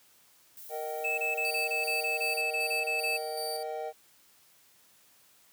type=noise; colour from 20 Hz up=violet; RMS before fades=-47 dBFS; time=0.57-2.36 s; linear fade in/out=2 ms
type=chord; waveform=triangle; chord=Eb major; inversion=second; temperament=equal with one note detuned; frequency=466.2 / 622.3 / 770.1 Hz; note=Bb4 / Eb5 / G5; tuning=0 / 0 / -31 cents; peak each=-36 dBFS; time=0.69-3.93 s; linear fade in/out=50 ms
type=tone bursts; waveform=triangle; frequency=2617 Hz; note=E7; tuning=13 cents flat; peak=-27 dBFS; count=13; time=1.04-3.172 s; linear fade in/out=10 ms; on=140 ms; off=26 ms
type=tone with tremolo; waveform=sawtooth; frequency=4618 Hz; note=D8; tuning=30 cents flat; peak=-33 dBFS; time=1.45-3.63 s; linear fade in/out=0 ms; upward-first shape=square; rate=2.6 Hz; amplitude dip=55%
effects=white hiss -62 dBFS RMS until 5.52 s + high-pass 80 Hz 12 dB/octave